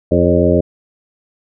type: harmonic tone with a mistuned harmonic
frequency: 87.31 Hz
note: F2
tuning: in tune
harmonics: 1 / 2 / 3 / 4 / 5 / 6 / 7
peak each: -17 / -17 / -17 / -17 / -17 / -17 / -17 dBFS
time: 0.11-0.61 s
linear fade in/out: 10 ms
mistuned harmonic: 6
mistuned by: +40 cents
effects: none